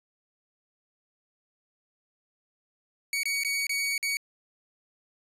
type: tone with dropouts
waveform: sawtooth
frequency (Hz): 2246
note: C#7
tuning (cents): +22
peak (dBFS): -23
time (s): 3.13-4.17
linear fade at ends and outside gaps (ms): 1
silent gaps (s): 3.233-3.255 / 3.435-3.448 / 3.668-3.694 / 3.979-4.028
effects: resampled to 32000 Hz